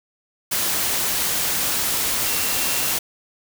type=tone in noise; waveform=sine; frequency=2729 Hz; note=F7; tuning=41 cents flat; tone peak=-33 dBFS; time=2.26-2.92 s; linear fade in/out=10 ms; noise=white; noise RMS=-22 dBFS; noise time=0.51-2.99 s; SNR=-14 dB; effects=none